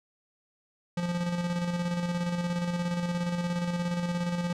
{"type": "tone with tremolo", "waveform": "square", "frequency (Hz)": 174.61, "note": "F3", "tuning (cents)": 0, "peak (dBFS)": -27, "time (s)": [0.97, 4.53], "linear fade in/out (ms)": 5, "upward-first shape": "square", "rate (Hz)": 17, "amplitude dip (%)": 40, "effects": ["low-pass 7000 Hz 12 dB/octave"]}